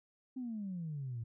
sine exponential sweep, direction down, 264.3 to 110.5 Hz, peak -37 dBFS, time 0.36-1.24 s, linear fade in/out 10 ms, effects tanh soft clip ceiling -33 dBFS

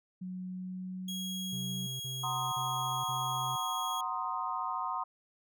sine tone with pitch glide, 183.8 to 185.72 Hz, F#3 to F#3, -11 to +7 cents, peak -37 dBFS, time 0.21-1.87 s, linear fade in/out 10 ms, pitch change +18 cents, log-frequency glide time 0.47-1.12 s
sawtooth tone, 3300 Hz, G#7, 12 cents flat, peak -35 dBFS, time 1.08-4.01 s, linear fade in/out 5 ms
triangle tone bursts, 130.81 Hz, C3, in tune, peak -37 dBFS, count 4, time 1.52-3.563 s, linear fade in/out 10 ms, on 480 ms, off 41 ms
sine chord, C half-diminished seventh, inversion second, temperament equal with one note detuned, 744.7 / 932.3 / 1046.5 / 1244.5 Hz, Gb5 / Bb5 / C6 / Eb6, +11 / 0 / 0 / 0 cents, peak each -40 / -38 / -36 / -38 dBFS, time 2.23-5.04 s, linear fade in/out 10 ms
effects none

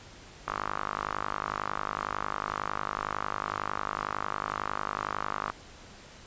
sawtooth tone with band-pass filter, 51 Hz, G#1, 31 cents flat, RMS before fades -34 dBFS, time 0.47-5.52 s, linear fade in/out 10 ms, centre 1200 Hz, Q 4.1, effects pink hiss -50 dBFS RMS until 6.26 s + resampled to 16000 Hz

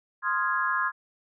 sine chord, F minor seventh, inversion second, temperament equal, 1046.5 / 1244.5 / 1396.9 / 1661.2 Hz, C6 / Eb6 / F6 / Ab6, 0 / 0 / 0 / 0 cents, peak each -28 / -31 / -31 / -28 dBFS, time 0.22-0.92 s, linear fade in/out 50 ms, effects none

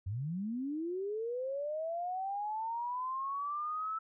sine linear sweep, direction up, 87.31 to 1318.5 Hz, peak -34 dBFS, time 0.06-3.99 s, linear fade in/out 10 ms, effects none

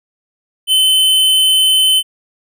square tone, 3054 Hz, G7, 46 cents flat, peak -9 dBFS, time 0.67-2.03 s, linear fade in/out 50 ms, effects none

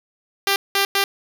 5% pulse tone bursts at uneven times, 395.6 Hz, G4, 16 cents sharp, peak -5 dBFS, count 3, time 0.47-0.56 / 0.75-0.85 / 0.95-1.04 s, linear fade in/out 2 ms, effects none

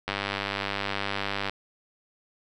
click train, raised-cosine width 0.3 ms, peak -12 dBFS, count 142, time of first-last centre 0.08-1.496 s, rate 99.6 Hz, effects none

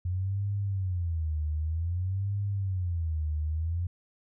sine tone with vibrato, 87.8 Hz, F2, 10 cents sharp, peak -27 dBFS, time 0.05-3.87 s, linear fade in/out 5 ms, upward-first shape sine, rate 0.53 Hz, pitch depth 240 cents each way, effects none

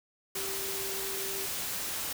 sine tone in noise, 389.4 Hz, G4, 12 cents flat, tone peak -40 dBFS, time 0.35-1.46 s, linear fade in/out 5 ms, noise white, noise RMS -35 dBFS, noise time 0.35-2.13 s, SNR -8 dB, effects none

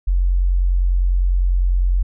sine tone, 44.94 Hz, F#1, 50 cents flat, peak -13 dBFS, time 0.07-2.03 s, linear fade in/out 10 ms, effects none

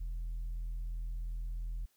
sine tone with tanh clipping, 41.46 Hz, E1, 11 cents sharp, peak -36 dBFS, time 0-1.86 s, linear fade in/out 10 ms, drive 2 dB, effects white hiss -73 dBFS RMS until 1.96 s

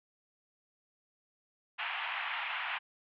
white band-pass noise, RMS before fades -37 dBFS, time 1.78-2.79 s, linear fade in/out 20 ms, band 740 to 3000 Hz, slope 48 dB/octave, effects none

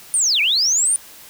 sine linear two-way sweep, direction down then up, 9400 to 2205 to 9400 Hz, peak -14 dBFS, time 0.14-0.96 s, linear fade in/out 0 ms, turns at 0.41 s, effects white hiss -42 dBFS RMS until 1.29 s

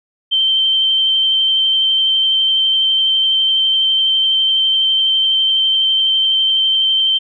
sine tone with vibrato, 3118 Hz, G7, 10 cents flat, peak -11 dBFS, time 0.31-7.19 s, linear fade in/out 20 ms, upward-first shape sine, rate 12 Hz, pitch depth 12 cents each way, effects none

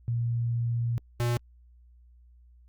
sine / square tone pair in turn, 117.9 / 119.82 Hz, A#2 / A#2, +20 / +48 cents, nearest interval unison, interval 28 cents, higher second, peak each -25 / -25 dBFS, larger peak neither, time 0.08-0.98 / 1.2-1.37 s, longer first, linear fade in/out 0 ms, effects added 60 Hz sine -53 dBFS peak until 2.68 s + Opus 48 kbps

